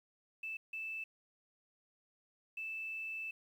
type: tone bursts at uneven times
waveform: sine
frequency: 2637 Hz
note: E7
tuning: in tune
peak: -39 dBFS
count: 3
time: 0.43-0.57 / 0.73-1.04 / 2.57-3.31 s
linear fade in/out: 5 ms
effects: 11-bit